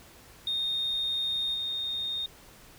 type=tone with level steps; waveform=sine; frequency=3684 Hz; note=A#7; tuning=21 cents flat; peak=-26 / -29 dBFS; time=0.47-2.26 s; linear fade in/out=2 ms; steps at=1.54 s; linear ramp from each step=5 ms; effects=tanh soft clip ceiling -23 dBFS + pink hiss -53 dBFS RMS until 2.78 s